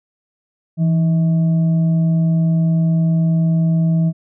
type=tone with frequency modulation; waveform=sine; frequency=164.81 Hz; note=E3; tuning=in tune; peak=-12 dBFS; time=0.77-4.13 s; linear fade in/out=50 ms; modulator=477 Hz; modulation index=0.21; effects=none